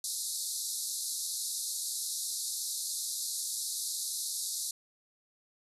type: band-pass noise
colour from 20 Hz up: white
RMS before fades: -36 dBFS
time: 0.04-4.71 s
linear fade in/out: 2 ms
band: 3800 to 12000 Hz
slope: 96 dB/octave
effects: none